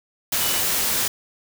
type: tone in noise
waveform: sine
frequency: 2960 Hz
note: F#7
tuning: in tune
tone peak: -31 dBFS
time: 0.4-0.61 s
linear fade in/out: 5 ms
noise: white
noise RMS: -22 dBFS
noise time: 0.32-1.08 s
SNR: -12 dB
effects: none